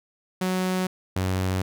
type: tone pair in turn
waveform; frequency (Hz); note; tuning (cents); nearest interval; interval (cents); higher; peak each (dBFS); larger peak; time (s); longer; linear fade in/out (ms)
sawtooth; 185 / 93.44; F#3 / F#2; 0 / +18; octave; 1182; first; -19; neither; 0.41-0.87 / 1.16-1.62; neither; 5
effects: none